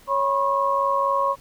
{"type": "tone cluster", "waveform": "sine", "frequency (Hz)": [554, 981, 1085], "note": ["C#5", "B5", "C#6"], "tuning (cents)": [-1, -12, -37], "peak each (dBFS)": [-24, -25, -21], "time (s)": [0.07, 1.36], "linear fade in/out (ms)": 50, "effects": ["pink hiss -52 dBFS RMS until 1.4 s"]}